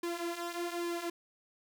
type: tone with flanger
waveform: sawtooth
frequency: 344.2 Hz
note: F4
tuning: 25 cents flat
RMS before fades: -37 dBFS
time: 0.03-1.1 s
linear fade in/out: 5 ms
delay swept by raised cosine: 1.5 to 6.3 ms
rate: 1.2 Hz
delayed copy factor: -0.7
effects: none